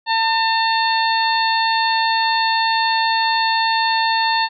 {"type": "harmonic tone with a mistuned harmonic", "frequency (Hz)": 901, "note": "A5", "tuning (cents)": 41, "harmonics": [1, 2, 3, 4, 5], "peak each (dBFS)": [-17, -22, -27, -26, -23], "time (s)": [0.06, 4.49], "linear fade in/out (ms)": 50, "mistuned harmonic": 5, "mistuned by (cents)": -54, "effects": []}